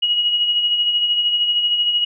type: tone with tremolo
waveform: sine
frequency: 2900 Hz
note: F#7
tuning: 35 cents flat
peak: -13 dBFS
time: 0.02-2.05 s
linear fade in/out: 10 ms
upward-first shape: sine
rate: 13 Hz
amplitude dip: 45%
effects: none